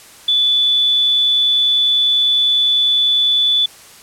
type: tone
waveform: sine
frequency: 3470 Hz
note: A7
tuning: 25 cents flat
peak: -11 dBFS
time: 0.28-3.66 s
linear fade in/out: 5 ms
effects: white hiss -41 dBFS RMS until 4.02 s + low-pass 11000 Hz 12 dB/octave